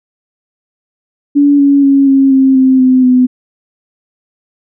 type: tone with pitch steps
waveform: sine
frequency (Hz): 286.1 / 281 / 276 / 271.1 / 266.3 / 261.6 / 257 / 252.4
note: D4 / C#4 / C#4 / C#4 / C4 / C4 / C4 / B3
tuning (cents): -45 / +24 / -7 / -38 / +31 / 0 / -31 / +38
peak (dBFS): -4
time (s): 1.35-3.27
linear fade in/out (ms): 20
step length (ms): 240
effects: none